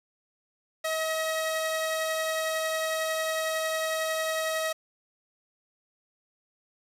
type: tone pair together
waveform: sawtooth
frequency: 638 / 1903 Hz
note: D#5 / A#6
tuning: +43 / +35 cents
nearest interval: octave + perfect fifth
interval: 1892 cents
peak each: -24 / -31 dBFS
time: 0.84-4.73 s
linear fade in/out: 10 ms
effects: resampled to 32000 Hz + 8-bit